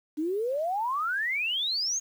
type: exponential sweep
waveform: sine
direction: up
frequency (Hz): 293.1 to 6710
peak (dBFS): -26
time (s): 0.17-2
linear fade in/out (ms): 20
effects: 9-bit